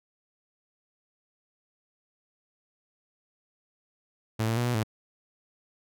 sawtooth tone with pitch steps, 110.9 / 113.7 / 120.8 / 121.9 / 109.5 Hz, A2 / A#2 / B2 / B2 / A2, +14 / -43 / -38 / -22 / -8 cents, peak -21 dBFS, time 4.39-4.835 s, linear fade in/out 10 ms, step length 89 ms, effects none

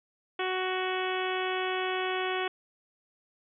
harmonic tone, 371.7 Hz, F#4, 8 cents sharp, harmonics 1 / 2 / 3 / 4 / 5 / 6 / 7 / 8 / 9, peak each -32 / -35 / -37 / -38 / -39 / -40 / -40 / -41 / -42 dBFS, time 0.39-2.48 s, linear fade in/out 5 ms, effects none

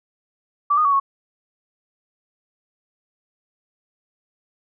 sine tone with pitch steps, 1160 / 1231 / 1126 / 1102 Hz, D6 / D#6 / C#6 / C#6, -22 / -19 / +27 / -11 cents, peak -14 dBFS, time 0.7-1 s, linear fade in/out 10 ms, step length 75 ms, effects none

